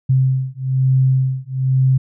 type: beating tone pair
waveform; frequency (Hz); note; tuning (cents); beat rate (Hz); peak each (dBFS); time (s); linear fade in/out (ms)
sine; 130.81 / 131.91; C3 / C3; 0 / +14; 1.1; -16; 0.09-1.98; 10
effects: none